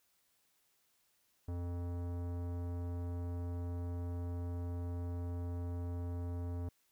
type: tone with tanh clipping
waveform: sine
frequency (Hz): 87.31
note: F2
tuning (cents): 0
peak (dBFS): -39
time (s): 1.48-6.69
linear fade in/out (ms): 5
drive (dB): 18
effects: white hiss -75 dBFS RMS until 6.91 s